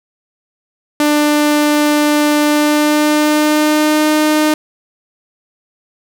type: tone with pitch glide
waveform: sawtooth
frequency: 297.1 to 305.6 Hz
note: D4 to D#4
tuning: +20 to -31 cents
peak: -6 dBFS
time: 1-4.54 s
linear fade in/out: 2 ms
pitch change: +49 cents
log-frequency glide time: 2.45-4.06 s
effects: none